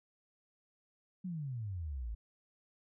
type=exponential sweep; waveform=sine; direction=down; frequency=191.6 to 51.7 Hz; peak=-37 dBFS; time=1.24-2.15 s; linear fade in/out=10 ms; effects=none